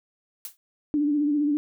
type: noise with exponential decay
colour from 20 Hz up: blue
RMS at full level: -32 dBFS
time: 0.45-0.57 s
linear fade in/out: 1 ms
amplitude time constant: 26 ms
type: tone with vibrato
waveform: sine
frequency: 293.7 Hz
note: D4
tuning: in tune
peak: -20 dBFS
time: 0.94-1.57 s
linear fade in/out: 0 ms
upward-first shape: sine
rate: 15 Hz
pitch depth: 48 cents each way
effects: none